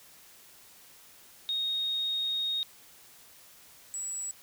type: tone pair in turn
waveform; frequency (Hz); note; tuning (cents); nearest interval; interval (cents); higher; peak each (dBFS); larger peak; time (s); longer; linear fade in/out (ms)
sine; 3729 / 7829; A#7 / B8; 0 / -16; octave + minor second; 1284; second; -28 / -33; first; 1.49-2.63 / 3.94-4.31; first; 0
effects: white hiss -55 dBFS RMS until 4.42 s